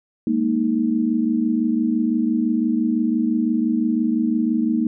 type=chord; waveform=sine; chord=Ab suspended second; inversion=none; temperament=just; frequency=207.7 / 233.6 / 311.5 Hz; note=Ab3 / Bb3 / Eb4; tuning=0 / +4 / +2 cents; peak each=-25 / -19 / -22 dBFS; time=0.27-4.87 s; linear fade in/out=2 ms; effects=none